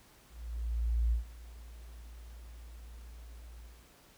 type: tone with ADSR envelope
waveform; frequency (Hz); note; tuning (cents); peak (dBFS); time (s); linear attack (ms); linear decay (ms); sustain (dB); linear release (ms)
sine; 57.6; A#1; -20; -25; 0.29-3.88; 830; 120; -21; 250
effects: pink hiss -61 dBFS RMS until 4.17 s